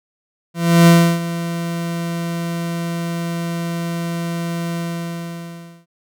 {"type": "tone with ADSR envelope", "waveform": "40% pulse", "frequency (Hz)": 169.3, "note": "E3", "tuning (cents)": 46, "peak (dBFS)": -5, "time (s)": [0.54, 5.86], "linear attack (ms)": 330, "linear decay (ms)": 320, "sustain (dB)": -15, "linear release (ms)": 1100, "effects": []}